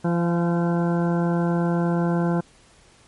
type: harmonic tone with a mistuned harmonic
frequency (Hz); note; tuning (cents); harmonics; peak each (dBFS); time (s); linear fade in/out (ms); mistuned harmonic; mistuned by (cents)
171.2; F3; -34; 1 / 2 / 3 / 4 / 5 / 6 / 8 / 9; -20 / -26 / -30 / -32 / -34 / -36 / -38 / -39; 0.04-2.41; 10; 4; +21
effects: pink hiss -54 dBFS RMS until 3.07 s + MP3 48 kbps